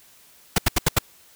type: noise bursts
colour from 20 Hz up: pink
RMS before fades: -17 dBFS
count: 5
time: 0.56-0.987 s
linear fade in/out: 5 ms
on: 23 ms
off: 78 ms
effects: white hiss -53 dBFS RMS until 1.35 s